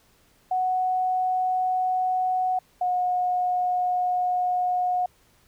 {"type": "tone pair in turn", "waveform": "sine", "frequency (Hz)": [740, 724.8], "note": ["F#5", "F#5"], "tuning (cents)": [0, -36], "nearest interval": "unison", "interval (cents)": 36, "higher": "first", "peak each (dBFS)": -21, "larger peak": "neither", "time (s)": [[0.51, 2.59], [2.81, 5.06]], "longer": "second", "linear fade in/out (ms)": 5, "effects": ["pink hiss -61 dBFS RMS until 5.47 s"]}